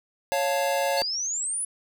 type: chord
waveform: square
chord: Db augmented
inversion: none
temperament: equal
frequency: 554.4 / 698.5 / 880 Hz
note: Db5 / F5 / A5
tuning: 0 / 0 / 0 cents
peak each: -26 / -29 / -30 dBFS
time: 0.32-1.02 s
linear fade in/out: 0 ms
type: exponential sweep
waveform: sine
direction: up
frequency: 4340 to 10370 Hz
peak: -26 dBFS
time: 0.97-1.65 s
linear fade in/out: 5 ms
effects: none